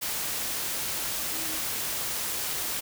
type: tone in noise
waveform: sine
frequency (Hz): 317.1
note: D#4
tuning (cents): +33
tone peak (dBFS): -42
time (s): 1.32-1.6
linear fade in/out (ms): 20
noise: white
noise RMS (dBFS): -31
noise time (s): 0.01-2.81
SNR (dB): -14
effects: none